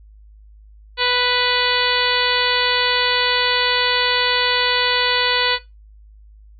harmonic tone, 493.9 Hz, B4, in tune, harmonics 1 / 2 / 3 / 4 / 5 / 6 / 7 / 8 / 9, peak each -24 / -24 / -24 / -24 / -24 / -24 / -24 / -24 / -24 dBFS, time 0.97-5.59 s, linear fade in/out 50 ms, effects noise-tail reverb RT60 0.2 s tail -17 dB re dry + added 52 Hz sine -42 dBFS peak until 6.59 s

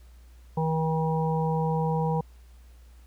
harmonic tone, 160 Hz, D#3, 49 cents sharp, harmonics 1 / 3 / 5 / 6, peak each -25 / -30 / -32 / -33 dBFS, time 0.57-2.21 s, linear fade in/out 5 ms, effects added 60 Hz sine -48 dBFS peak until 3.06 s + pink hiss -63 dBFS RMS until 3.06 s

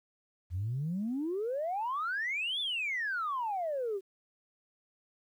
sine exponential two-way sweep, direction up then down, 82.41 to 3565 to 371.7 Hz, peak -30 dBFS, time 0.5-4.01 s, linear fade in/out 50 ms, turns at 2.6 s, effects tanh soft clip ceiling -27 dBFS + 11-bit

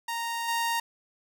sawtooth tone with level steps, 929 Hz, A#5, 6 cents flat, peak -26 / -22 dBFS, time 0.08-0.8 s, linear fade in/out 5 ms, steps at 0.48 s, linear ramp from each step 5 ms, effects none

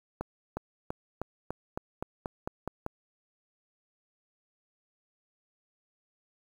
accelerating click train, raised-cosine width 1 ms, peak -19 dBFS, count 11, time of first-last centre 0.21-2.864 s, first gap 360 ms, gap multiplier 0.93, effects 8-bit

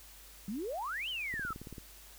sine exponential two-way sweep, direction up then down, 185 to 3185 to 1268 Hz, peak -35 dBFS, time 0.48-1.53 s, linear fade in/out 2 ms, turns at 1.09 s
click train, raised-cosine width 3 ms, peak -32 dBFS, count 9, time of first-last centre 1.34-1.782 s, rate 18.1 Hz
effects added 50 Hz sine -57 dBFS peak until 2.18 s + white hiss -55 dBFS RMS until 2.18 s

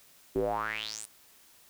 square tone with band-pass filter sweep, 54.2 Hz, A1, 25 cents flat, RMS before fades -33 dBFS, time 0.35-1.06 s, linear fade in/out 10 ms, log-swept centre 330 to 10000 Hz, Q 6.8, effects white hiss -59 dBFS RMS until 1.69 s

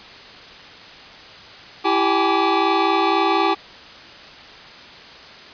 square tone cluster, 332.7 / 392.9 / 779 / 843 / 1157 Hz, E4 / G4 / G5 / G#5 / D6, +16 / +4 / -11 / +26 / -26 cents, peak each -23 dBFS, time 1.84-3.55 s, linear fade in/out 20 ms, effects white hiss -40 dBFS RMS until 5.53 s + resampled to 11025 Hz

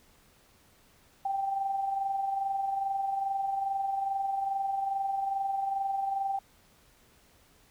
sine tone with amplitude modulation, 784 Hz, G5, in tune, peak -26 dBFS, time 1.25-6.39 s, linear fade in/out 5 ms, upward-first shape sine, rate 22.4 Hz, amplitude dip 45%, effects pink hiss -62 dBFS RMS until 7.7 s

